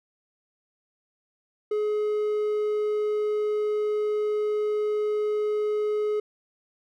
triangle tone, 422.3 Hz, G#4, 29 cents sharp, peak -21 dBFS, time 1.71-6.2 s, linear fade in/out 5 ms, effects none

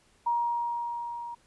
sine tone with level ramp, 946 Hz, A#5, 25 cents sharp, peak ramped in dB -23 to -36 dBFS, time 0.26-1.35 s, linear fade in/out 10 ms, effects pink hiss -64 dBFS RMS until 1.46 s + resampled to 24000 Hz

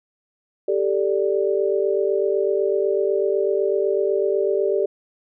sine chord, G suspended second, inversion none, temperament equal, 392 / 440 / 587.3 Hz, G4 / A4 / D5, 0 / 0 / 0 cents, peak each -20 / -23 / -24 dBFS, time 0.68-4.86 s, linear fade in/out 5 ms, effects none

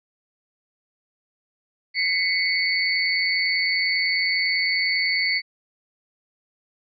sine tone cluster, 2028 / 2206 / 4485 Hz, B6 / C#7 / C#8, +45 / -9 / +19 cents, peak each -24 dBFS, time 1.94-5.42 s, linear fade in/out 50 ms, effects none

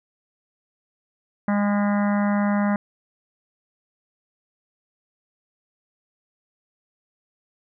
harmonic tone with a mistuned harmonic, 204.2 Hz, G#3, 29 cents flat, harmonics 1 / 3 / 4 / 5 / 6 / 7 / 8 / 9 / 10, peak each -19 / -29 / -31 / -33 / -35 / -36 / -37 / -38 / -39 dBFS, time 1.48-2.76 s, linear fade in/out 2 ms, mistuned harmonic 10, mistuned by -47 cents, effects none

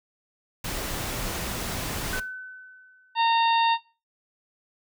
pink noise, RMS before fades -31 dBFS, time 0.64-2.2 s, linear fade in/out 5 ms
sine tone with exponential decay, 1512 Hz, F#6, 37 cents sharp, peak -28 dBFS, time 2.13-3.42 s, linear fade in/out 1 ms, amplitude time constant 280 ms
harmonic tone, 919 Hz, A#5, 25 cents flat, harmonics 1 / 2 / 3 / 4 / 5, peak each -20 / -32 / -29 / -30 / -37 dBFS, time 3.15-3.78 s, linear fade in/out 50 ms
effects noise-tail reverb RT60 0.3 s tail -17 dB re dry

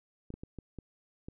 clicks, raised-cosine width 3 ms, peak -29 dBFS, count 6, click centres 0.304 / 0.34 / 0.435 / 0.587 / 0.787 / 1.285 s, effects none

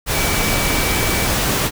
sine tone in noise, 2297 Hz, D7, 39 cents flat, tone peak -25 dBFS, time 0.11-1.3 s, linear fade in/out 50 ms, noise pink, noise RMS -18 dBFS, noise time 0.06-1.71 s, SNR -10 dB, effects none

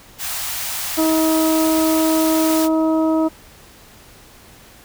white band-stop noise, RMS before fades -25 dBFS, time 0.18-2.69 s, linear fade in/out 50 ms, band 110 to 620 Hz, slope 48 dB/octave
harmonic tone, 318.6 Hz, D#4, 41 cents sharp, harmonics 1 / 2 / 3 / 4, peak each -15 / -21 / -27 / -30 dBFS, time 0.97-3.29 s, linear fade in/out 20 ms
effects pink hiss -45 dBFS RMS until 4.84 s

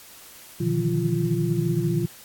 sine tone cluster, 120.9 / 149.1 / 160.1 / 175.3 / 345.3 Hz, B2 / D3 / D#3 / F3 / F4, -36 / +27 / +50 / +7 / -20 cents, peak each -27 dBFS, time 0.6-2.06 s, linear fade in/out 10 ms, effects white hiss -46 dBFS RMS until 2.24 s + AAC 64 kbps

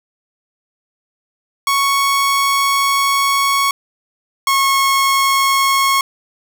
sawtooth tone pair in turn, 1108.7 / 1092.2 Hz, C#6 / C#6, 0 / -26 cents, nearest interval unison, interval 26 cents, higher first, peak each -9 / -8 dBFS, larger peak second, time 1.67-3.71 / 4.47-6.01 s, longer first, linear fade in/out 2 ms, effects none

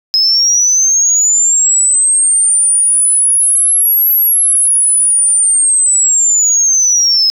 sine linear two-way sweep, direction up then down, 5100 to 11700 to 5100 Hz, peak -6 dBFS, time 0.14-7.3 s, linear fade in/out 0 ms, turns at 4.11 s, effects tanh soft clip ceiling -3 dBFS + 8-bit

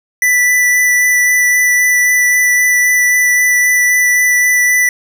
square tone with vibrato, 1978 Hz, B6, 2 cents sharp, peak -9 dBFS, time 0.22-4.89 s, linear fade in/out 2 ms, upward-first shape sine, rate 3.8 Hz, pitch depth 9 cents each way, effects none

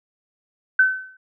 sine tone with exponential decay, 1524 Hz, G6, 49 cents flat, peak -9 dBFS, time 0.79-1.17 s, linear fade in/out 5 ms, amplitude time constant 81 ms, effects none

